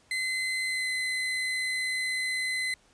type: tone with pitch glide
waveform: 35% pulse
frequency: 2049 to 2034 Hz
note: C7 to C7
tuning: -37 to -50 cents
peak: -26 dBFS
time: 0.11-2.74 s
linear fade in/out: 2 ms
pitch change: -13 cents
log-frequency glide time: 0.67-0.88 s
effects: pink hiss -62 dBFS RMS until 2.93 s + resampled to 22050 Hz